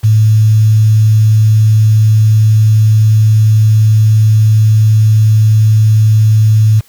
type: tone with quantisation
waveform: sine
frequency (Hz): 108.6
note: A2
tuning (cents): -22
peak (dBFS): -4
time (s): 0.03-6.81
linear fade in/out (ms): 20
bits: 5
effects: white hiss -46 dBFS RMS until 6.88 s